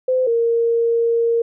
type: tone pair in turn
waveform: sine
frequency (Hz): 513 / 464.2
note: C5 / A#4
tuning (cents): -34 / -7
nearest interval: major second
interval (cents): 173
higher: first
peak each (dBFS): -14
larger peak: neither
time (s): 0.08-0.27 / 0.27-1.42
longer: second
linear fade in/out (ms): 5
effects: none